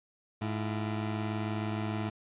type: tone pair together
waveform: 20% pulse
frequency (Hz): 106.7 / 338.8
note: G#2 / E4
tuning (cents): +47 / +48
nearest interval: octave + minor sixth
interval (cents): 2001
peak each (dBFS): -27 / -35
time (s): 0.41-2.1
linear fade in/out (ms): 10
effects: resampled to 8000 Hz